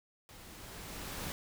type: noise with level ramp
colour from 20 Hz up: pink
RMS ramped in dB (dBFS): -54 to -39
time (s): 0.29-1.32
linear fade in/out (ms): 0
effects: none